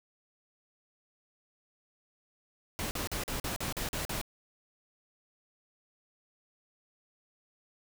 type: noise bursts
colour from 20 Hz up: pink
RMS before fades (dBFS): -35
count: 9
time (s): 2.79-4.214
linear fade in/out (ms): 0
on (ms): 120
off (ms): 43
effects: none